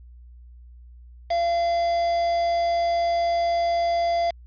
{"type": "tone with quantisation", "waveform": "triangle", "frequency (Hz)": 684, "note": "F5", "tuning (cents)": -36, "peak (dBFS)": -18, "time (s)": [1.3, 4.31], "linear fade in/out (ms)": 10, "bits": 5, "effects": ["added 60 Hz sine -43 dBFS peak until 4.46 s", "resampled to 11025 Hz"]}